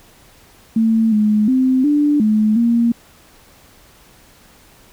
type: tone with pitch steps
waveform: sine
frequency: 224 / 211.9 / 259.1 / 293.8 / 214.7 / 234.1 Hz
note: A3 / G#3 / C4 / D4 / A3 / A#3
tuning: +31 / +35 / -17 / +1 / -42 / +8 cents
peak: -11 dBFS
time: 0.76-2.92 s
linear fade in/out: 5 ms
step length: 360 ms
effects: pink hiss -48 dBFS RMS until 4.92 s